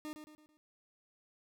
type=tone with echo; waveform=40% pulse; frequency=305 Hz; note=D#4; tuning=34 cents flat; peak=-40 dBFS; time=0.05-0.13 s; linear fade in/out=0 ms; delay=110 ms; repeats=4; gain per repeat=-7 dB; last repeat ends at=0.57 s; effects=none